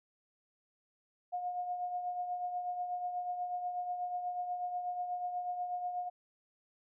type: tone with tremolo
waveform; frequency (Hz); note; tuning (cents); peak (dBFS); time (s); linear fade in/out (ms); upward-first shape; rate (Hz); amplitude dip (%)
sine; 717; F5; +45; -32; 1.32-6.1; 20; triangle; 8.2; 55
effects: none